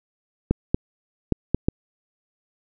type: clicks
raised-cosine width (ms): 3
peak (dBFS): -5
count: 5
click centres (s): 0.51 / 0.745 / 1.323 / 1.546 / 1.685
effects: none